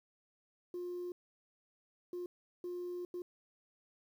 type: tone bursts at uneven times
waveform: sine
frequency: 355.2 Hz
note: F4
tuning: 29 cents sharp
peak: -37 dBFS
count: 4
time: 0.74-1.12 / 2.13-2.26 / 2.64-3.05 / 3.14-3.22 s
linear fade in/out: 2 ms
effects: tanh soft clip ceiling -36 dBFS + 11-bit